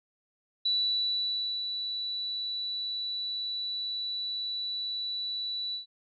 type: tone with ADSR envelope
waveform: sine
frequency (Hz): 3951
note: B7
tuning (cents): 0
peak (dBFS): -24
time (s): 0.65-5.86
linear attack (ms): 8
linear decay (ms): 970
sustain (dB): -7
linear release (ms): 120
effects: none